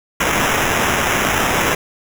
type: noise with sample-and-hold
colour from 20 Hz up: white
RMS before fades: -17 dBFS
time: 0.2-1.75 s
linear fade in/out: 5 ms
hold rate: 4410 Hz
effects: none